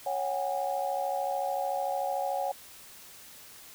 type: chord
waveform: sine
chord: C# suspended fourth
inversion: none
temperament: equal with one note detuned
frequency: 554.4 / 740 / 813.5 Hz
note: C#5 / F#5 / G#5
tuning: 0 / 0 / -36 cents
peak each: -33 / -32 / -33 dBFS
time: 0.06-2.52 s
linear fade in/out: 5 ms
effects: white hiss -50 dBFS RMS until 3.74 s